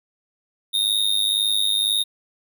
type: tone with amplitude modulation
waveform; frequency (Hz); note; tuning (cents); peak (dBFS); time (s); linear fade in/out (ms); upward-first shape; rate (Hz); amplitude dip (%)
square; 3705; A#7; -11; -15; 0.73-2.04; 20; sine; 102; 90
effects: none